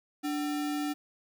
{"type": "tone with sample-and-hold", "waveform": "sine", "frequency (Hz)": 293.6, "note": "D4", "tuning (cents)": 0, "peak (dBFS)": -29, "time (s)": [0.23, 0.94], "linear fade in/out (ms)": 20, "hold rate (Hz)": 1050, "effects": []}